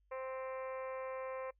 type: harmonic tone with a mistuned harmonic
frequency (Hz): 261.6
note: C4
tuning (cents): 0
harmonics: 2 / 3 / 4 / 5 / 6 / 7 / 8 / 9 / 10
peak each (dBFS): -41 / -55 / -47 / -56 / -61 / -57 / -58 / -58 / -67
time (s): 0.11-1.51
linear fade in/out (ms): 10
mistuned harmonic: 10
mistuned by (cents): +42
effects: noise-tail reverb RT60 0.1 s tail -23 dB re dry + added 50 Hz sine -70 dBFS peak until 1.59 s